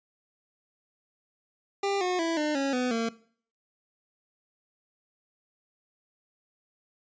25% pulse tone with pitch steps, 397.8 / 362.7 / 330.7 / 301.5 / 274.9 / 250.6 / 228.5 Hz, G4 / F#4 / E4 / D4 / C#4 / B3 / A#3, +25 / -34 / +6 / +46 / -14 / +25 / -34 cents, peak -22 dBFS, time 1.83-3.09 s, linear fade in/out 5 ms, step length 180 ms, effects noise-tail reverb RT60 0.5 s tail -19 dB re dry + resampled to 16000 Hz

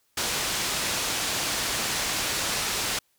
white low-pass noise, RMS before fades -28 dBFS, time 0.17-2.99 s, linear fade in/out 5 ms, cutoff 7000 Hz, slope 12 dB/octave, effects white hiss -69 dBFS RMS until 3.18 s

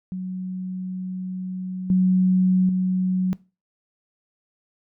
sine tone with level steps, 185 Hz, F#3, in tune, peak -26 / -14 / -18 dBFS, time 0.12-3.33 s, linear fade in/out 0 ms, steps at 1.9 / 2.69 s, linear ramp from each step 2 ms, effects noise-tail reverb RT60 0.3 s tail -21 dB re dry

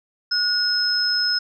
sine tone pair together, 1454 / 5175 Hz, F#6 / E8, -31 / -33 cents, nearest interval octave + minor seventh, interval 2198 cents, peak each -24 / -19 dBFS, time 0.31-1.39 s, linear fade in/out 10 ms, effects none

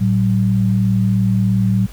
sine tone pair together, 112.97 / 190 Hz, A2 / F#3, +46 / +46 cents, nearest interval major sixth, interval 900 cents, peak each -15 dBFS, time 0-1.87 s, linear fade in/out 20 ms, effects added 50 Hz sine -33 dBFS peak until 1.92 s + pink hiss -43 dBFS RMS until 1.92 s

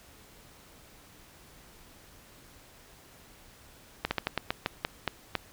slowing click train, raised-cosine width 0.3 ms, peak -11 dBFS, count 10, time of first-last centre 4.05-5.353 s, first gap 60 ms, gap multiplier 1.21, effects pink hiss -55 dBFS RMS until 5.52 s

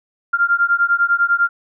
sine beating tone pair, 1390 / 1400 Hz, F6 / F6, -9 / +4 cents, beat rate 10 Hz, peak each -16 dBFS, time 0.33-1.49 s, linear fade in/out 10 ms, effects none

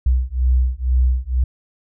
sine beating tone pair, 62 / 64.1 Hz, B1 / C2, +7 / -35 cents, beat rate 2.1 Hz, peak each -17 dBFS, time 0.06-1.44 s, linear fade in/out 5 ms, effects none

